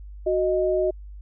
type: tone pair together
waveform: sine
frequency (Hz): 370 / 622.3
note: F#4 / D#5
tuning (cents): 0 / 0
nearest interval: major sixth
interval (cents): 900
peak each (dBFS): -22 / -22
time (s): 0.26-0.91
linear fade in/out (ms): 10
effects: added 50 Hz sine -37 dBFS peak until 1.21 s